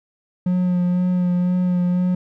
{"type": "tone with vibrato", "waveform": "triangle", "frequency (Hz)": 179.5, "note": "F3", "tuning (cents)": 48, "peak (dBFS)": -14, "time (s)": [0.46, 2.15], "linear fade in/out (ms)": 5, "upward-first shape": "sine", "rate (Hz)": 2, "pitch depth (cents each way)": 18, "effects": []}